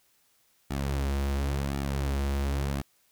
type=tone with flanger; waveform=sawtooth; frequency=69.3 Hz; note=C#2; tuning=in tune; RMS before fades=-29 dBFS; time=0.7-2.82 s; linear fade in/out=10 ms; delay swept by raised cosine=1.9 to 7.6 ms; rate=0.93 Hz; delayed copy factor=-0.65; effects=white hiss -67 dBFS RMS until 3.11 s